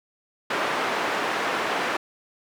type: band-pass noise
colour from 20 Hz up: white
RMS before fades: -26 dBFS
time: 0.5-1.97 s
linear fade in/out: 5 ms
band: 300 to 1600 Hz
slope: 12 dB/octave
effects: none